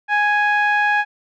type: tone with low-pass filter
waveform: sawtooth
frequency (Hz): 830.6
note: G#5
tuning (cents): 0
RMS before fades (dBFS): -17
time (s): 0.08-1.05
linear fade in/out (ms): 50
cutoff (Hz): 2000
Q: 4.5
effects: none